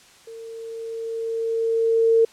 sine tone with level ramp, 454.3 Hz, A#4, 45 cents flat, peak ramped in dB -36 to -12 dBFS, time 0.27-2.25 s, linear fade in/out 5 ms, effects white hiss -51 dBFS RMS until 2.32 s + low-pass 8000 Hz 12 dB/octave

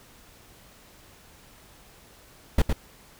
brown noise with echo, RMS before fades -17 dBFS, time 2.58-2.62 s, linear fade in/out 5 ms, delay 110 ms, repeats 1, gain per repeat -5 dB, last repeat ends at 2.73 s, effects pink hiss -53 dBFS RMS until 3.19 s

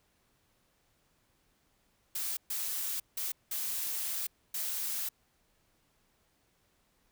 blue noise bursts at uneven times, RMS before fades -35 dBFS, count 5, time 2.15-2.37 / 2.5-3 / 3.17-3.32 / 3.51-4.27 / 4.54-5.09 s, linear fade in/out 5 ms, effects pink hiss -72 dBFS RMS until 7.11 s

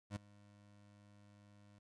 25% pulse tone with ADSR envelope, 102.4 Hz, G#2, 24 cents flat, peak -35 dBFS, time 0.1-1.79 s, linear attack 60 ms, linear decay 11 ms, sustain -23 dB, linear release 7 ms, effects resampled to 22050 Hz

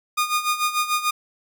sawtooth tone with tremolo, 1224 Hz, D#6, 29 cents flat, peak -14 dBFS, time 0.17-1.11 s, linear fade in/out 10 ms, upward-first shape sine, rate 6.8 Hz, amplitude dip 75%, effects none

